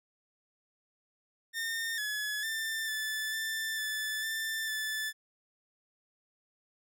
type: tone with pitch steps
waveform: sawtooth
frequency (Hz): 1821 / 1701 / 1785 / 1748 / 1774 / 1745 / 1778 / 1748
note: A#6 / G#6 / A6 / A6 / A6 / A6 / A6 / A6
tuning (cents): -41 / +41 / +24 / -12 / +14 / -15 / +18 / -12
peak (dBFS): -29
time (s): 1.53-5.13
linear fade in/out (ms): 50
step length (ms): 450
effects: none